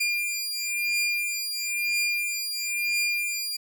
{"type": "beating tone pair", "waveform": "sawtooth", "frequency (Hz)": [2400, 2401], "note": ["D7", "D7"], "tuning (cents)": [37, 38], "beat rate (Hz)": 1, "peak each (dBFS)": -25, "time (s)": [0, 3.57], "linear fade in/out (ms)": 10, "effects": []}